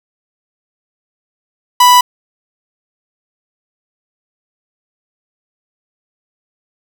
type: tone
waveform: 45% pulse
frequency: 987.8 Hz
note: B5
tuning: in tune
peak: -4 dBFS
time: 1.8-2.01 s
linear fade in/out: 5 ms
effects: none